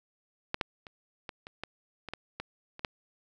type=clicks; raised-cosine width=0.3 ms; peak=-13 / -12 / -29 / -22 / -27 / -20 / -24 / -20 / -20 / -28 / -14 dBFS; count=11; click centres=0.544 / 0.612 / 0.868 / 1.292 / 1.469 / 1.636 / 2.087 / 2.136 / 2.4 / 2.794 / 2.848 s; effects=none